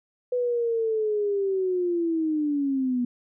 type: linear sweep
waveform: sine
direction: down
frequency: 498.4 to 241.1 Hz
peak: -22 dBFS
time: 0.32-3.05 s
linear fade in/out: 5 ms
effects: none